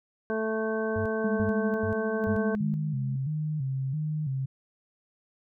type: harmonic tone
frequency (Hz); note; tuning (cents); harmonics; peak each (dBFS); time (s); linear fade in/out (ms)
220; A3; 0; 1 / 2 / 3 / 4 / 5 / 7; -32 / -29 / -34 / -43 / -40 / -36; 0.3-2.55; 0
type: tone bursts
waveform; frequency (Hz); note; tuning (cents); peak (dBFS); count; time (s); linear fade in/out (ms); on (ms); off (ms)
sine; 98.1; G2; +2; -30; 4; 0.96-2.364; 0; 96; 340
type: tone with tremolo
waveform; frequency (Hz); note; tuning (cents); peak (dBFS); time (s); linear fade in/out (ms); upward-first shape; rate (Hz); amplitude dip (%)
sine; 207.7; G#3; 0; -27; 1.24-3.16; 5; square; 1; 65
type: tone with vibrato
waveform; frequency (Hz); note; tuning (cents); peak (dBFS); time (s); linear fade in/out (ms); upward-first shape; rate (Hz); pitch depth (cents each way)
sine; 143.2; D3; -43; -27; 2.6-4.46; 10; square; 1.5; 120
effects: none